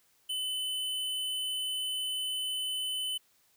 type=tone; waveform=square; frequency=3022 Hz; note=F#7; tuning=36 cents sharp; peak=-32 dBFS; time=0.29-3.18 s; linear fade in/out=10 ms; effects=white hiss -68 dBFS RMS until 3.56 s